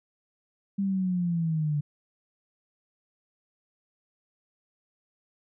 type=linear sweep; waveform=sine; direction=down; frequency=199.6 to 144.8 Hz; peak=-24 dBFS; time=0.78-1.81 s; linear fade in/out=10 ms; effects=none